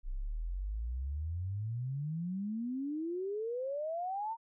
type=exponential sweep; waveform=sine; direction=up; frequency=30.16 to 932.3 Hz; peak=-34 dBFS; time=0.03-4.37 s; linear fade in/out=50 ms; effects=none